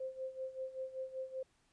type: tone with tremolo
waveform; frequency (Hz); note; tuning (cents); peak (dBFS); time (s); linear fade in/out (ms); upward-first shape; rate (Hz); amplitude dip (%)
sine; 523.3; C5; 0; -37; 0-1.43; 5; sine; 5.2; 80
effects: pink hiss -74 dBFS RMS until 1.72 s + resampled to 22050 Hz